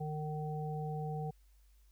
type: harmonic tone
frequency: 152.5 Hz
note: D#3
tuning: 34 cents flat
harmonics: 1 / 3 / 5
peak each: -37 / -44 / -43 dBFS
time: 0-1.31 s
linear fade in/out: 10 ms
effects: added 50 Hz sine -61 dBFS peak until 1.91 s + white hiss -75 dBFS RMS until 1.91 s